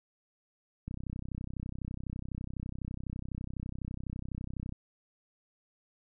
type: click train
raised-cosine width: 5 ms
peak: -26 dBFS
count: 124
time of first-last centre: 0.88-4.724 s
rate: 32 Hz
effects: none